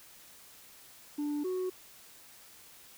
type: tone pair in turn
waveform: sine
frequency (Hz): 293.7 / 369.1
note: D4 / F#4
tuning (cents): 0 / -4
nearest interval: major third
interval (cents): 396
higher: second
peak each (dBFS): -28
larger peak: neither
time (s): 1.18-1.44 / 1.44-1.7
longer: neither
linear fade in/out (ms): 10
effects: tanh soft clip ceiling -30 dBFS + white hiss -55 dBFS RMS until 2.97 s